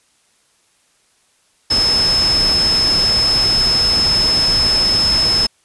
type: tone in noise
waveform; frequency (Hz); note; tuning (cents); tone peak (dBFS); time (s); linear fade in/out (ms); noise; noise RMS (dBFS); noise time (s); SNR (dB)
sine; 5200; E8; -24; -12; 1.7-5.47; 10; pink; -22; 1.7-5.47; +7
effects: white hiss -58 dBFS RMS until 5.64 s + resampled to 24000 Hz